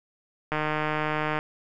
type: click train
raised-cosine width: 0.5 ms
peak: -12 dBFS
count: 134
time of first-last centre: 0.52-1.389 s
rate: 153 Hz
effects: none